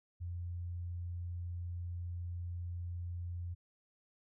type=tone; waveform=sine; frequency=87.31 Hz; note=F2; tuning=in tune; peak=-38 dBFS; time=0.2-3.55 s; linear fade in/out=20 ms; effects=none